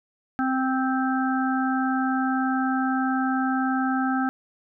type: harmonic tone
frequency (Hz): 261.6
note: C4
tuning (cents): 0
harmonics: 1 / 3 / 5 / 6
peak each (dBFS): -23 / -28 / -30 / -31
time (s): 0.39-4.29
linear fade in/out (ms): 0
effects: none